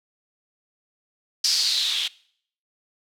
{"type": "noise with low-pass filter sweep", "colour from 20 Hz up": "violet", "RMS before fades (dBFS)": -23, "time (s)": [1.44, 2.08], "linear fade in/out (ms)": 5, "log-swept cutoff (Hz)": [5100, 3200], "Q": 6, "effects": ["noise-tail reverb RT60 0.6 s tail -22 dB re dry"]}